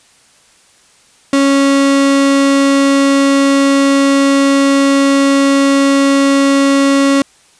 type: tone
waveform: 35% pulse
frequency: 276.3 Hz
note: C#4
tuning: 6 cents flat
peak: -6 dBFS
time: 1.33-7.22 s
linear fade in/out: 2 ms
effects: white hiss -48 dBFS RMS until 7.59 s + resampled to 22050 Hz